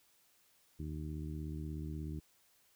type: harmonic tone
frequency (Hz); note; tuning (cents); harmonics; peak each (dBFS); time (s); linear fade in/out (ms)
76.6; D#2; -27; 1 / 2 / 3 / 4 / 5; -42 / -43 / -50 / -47 / -55; 0.79-2.2; 10
effects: white hiss -70 dBFS RMS until 2.75 s